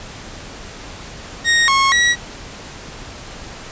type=tone with pitch steps; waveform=sawtooth; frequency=1866 / 1090 / 1922 Hz; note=A#6 / C#6 / B6; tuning=+1 / -29 / -48 cents; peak=-8 dBFS; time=1.44-2.16 s; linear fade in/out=50 ms; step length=240 ms; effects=pink hiss -34 dBFS RMS until 3.71 s + resampled to 16000 Hz